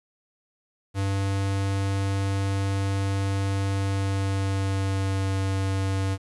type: tone with pitch glide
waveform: square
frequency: 98 to 96.54 Hz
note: G2 to G2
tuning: 0 to -26 cents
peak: -24 dBFS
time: 0.94-6.18 s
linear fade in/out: 50 ms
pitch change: -26 cents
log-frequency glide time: 3.75-5.35 s
effects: resampled to 24000 Hz + 9-bit